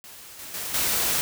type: noise with level steps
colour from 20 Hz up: white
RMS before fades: -44 / -39 / -32 / -24 dBFS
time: 0.04-1.21 s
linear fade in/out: 0 ms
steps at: 0.39 / 0.54 / 0.74 s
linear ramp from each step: 2 ms
effects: none